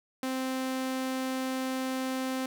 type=tone; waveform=sawtooth; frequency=260.8 Hz; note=C4; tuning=5 cents flat; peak=-26 dBFS; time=0.23-2.46 s; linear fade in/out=2 ms; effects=none